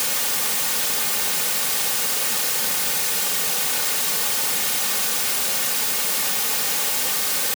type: noise with comb filter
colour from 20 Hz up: white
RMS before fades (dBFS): -22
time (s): 0-7.54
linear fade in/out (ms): 0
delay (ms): 3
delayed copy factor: -0.55
effects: high-pass 200 Hz 12 dB/octave